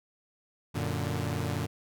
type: chord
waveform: sawtooth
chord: Gb augmented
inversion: none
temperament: equal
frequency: 92.5 / 116.54 / 146.83 Hz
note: Gb2 / Bb2 / D3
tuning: 0 / 0 / 0 cents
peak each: -30 dBFS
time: 0.74-1.67 s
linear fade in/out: 20 ms
effects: none